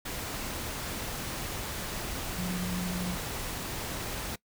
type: tone in noise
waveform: sine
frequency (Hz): 180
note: F#3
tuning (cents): -47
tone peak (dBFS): -31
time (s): 2.38-3.15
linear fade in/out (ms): 10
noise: pink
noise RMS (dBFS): -36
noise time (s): 0.05-4.36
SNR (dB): +2
effects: noise-tail reverb RT60 0.1 s tail -22 dB re dry